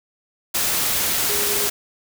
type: tone in noise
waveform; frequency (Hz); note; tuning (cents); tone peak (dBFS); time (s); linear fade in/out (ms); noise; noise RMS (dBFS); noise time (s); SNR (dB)
sine; 412.2; G#4; -13; -28; 1.29-1.68; 10; white; -21; 0.54-1.7; -10
effects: none